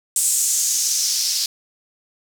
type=noise with band-pass filter sweep; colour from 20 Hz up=blue; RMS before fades=-20 dBFS; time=0.16-1.46 s; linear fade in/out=2 ms; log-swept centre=8100 to 4800 Hz; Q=3.2; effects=none